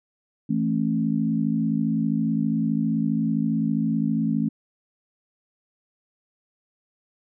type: chord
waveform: sine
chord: A major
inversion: second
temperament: equal with one note detuned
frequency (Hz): 164.81 / 220 / 272.1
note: E3 / A3 / C#4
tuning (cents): 0 / 0 / -32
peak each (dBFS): -26 / -23 / -26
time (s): 0.49-4.49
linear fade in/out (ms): 10
effects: none